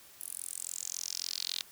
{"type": "tone with high-pass filter sweep", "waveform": "10% pulse", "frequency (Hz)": 43.65, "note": "F1", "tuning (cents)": 0, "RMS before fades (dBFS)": -39, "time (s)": [0.21, 1.61], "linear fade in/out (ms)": 0, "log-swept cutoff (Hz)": [11000, 3800], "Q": 4.3, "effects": ["white hiss -56 dBFS RMS until 1.71 s"]}